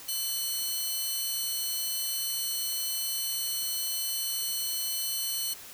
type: tone pair together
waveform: 10% pulse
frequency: 3000 / 4243 Hz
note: F#7 / C8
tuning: +23 / +23 cents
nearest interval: tritone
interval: 600 cents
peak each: -25 dBFS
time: 0.08-5.54 s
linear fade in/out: 10 ms
effects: white hiss -46 dBFS RMS until 5.73 s